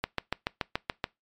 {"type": "click train", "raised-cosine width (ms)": 0.3, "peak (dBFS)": -11, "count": 8, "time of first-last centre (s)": [0.04, 1.041], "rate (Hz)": 6.99, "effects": ["noise-tail reverb RT60 0.2 s tail -23 dB re dry", "MP3 96 kbps"]}